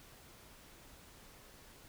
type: silence
effects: pink hiss -58 dBFS RMS until 1.88 s